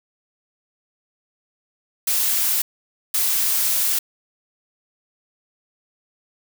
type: noise bursts at uneven times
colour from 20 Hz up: blue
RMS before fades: -20 dBFS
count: 2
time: 2.07-2.62 / 3.14-3.99 s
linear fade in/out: 5 ms
effects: none